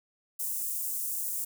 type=high-pass noise; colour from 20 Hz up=white; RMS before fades=-33 dBFS; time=0.39-1.45 s; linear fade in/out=10 ms; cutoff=7800 Hz; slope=24 dB/octave; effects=none